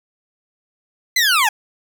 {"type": "linear sweep", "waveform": "20% pulse", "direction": "down", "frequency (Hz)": [2075, 797], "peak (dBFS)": -8, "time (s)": [1.16, 1.49], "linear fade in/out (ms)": 5, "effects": []}